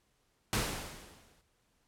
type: noise with exponential decay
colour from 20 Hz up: pink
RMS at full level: -29 dBFS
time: 0.53-1.41 s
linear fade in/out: 0 ms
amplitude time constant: 190 ms
effects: pink hiss -74 dBFS RMS until 1.87 s + low-pass 12000 Hz 12 dB/octave